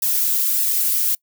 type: noise with flanger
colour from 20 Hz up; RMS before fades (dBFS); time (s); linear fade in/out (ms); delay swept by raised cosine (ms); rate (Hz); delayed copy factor
violet; -19; 0.02-1.15; 5; 1.1 to 4; 1.7; +0.95
effects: noise-tail reverb RT60 0.1 s tail -25 dB re dry